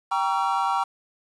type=chord; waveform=triangle; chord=G diminished seventh; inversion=none; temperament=just; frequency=784 / 940.8 / 1128.9 / 1354.7 Hz; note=G5 / Bb5 / Db6 / Fb6; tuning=0 / +16 / +31 / +47 cents; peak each=-24 / -24 / -26 / -27 dBFS; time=0.11-0.84 s; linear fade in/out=10 ms; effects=resampled to 24000 Hz + 8-bit